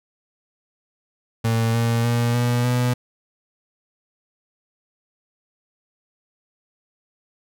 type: tone with pitch steps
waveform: 35% pulse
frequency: 114 / 116.33 / 118.7 / 121.13 / 123.6 Hz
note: A#2 / A#2 / A#2 / B2 / B2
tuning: -38 / -3 / +32 / -33 / +2 cents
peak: -16 dBFS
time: 1.44-2.94 s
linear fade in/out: 10 ms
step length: 300 ms
effects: none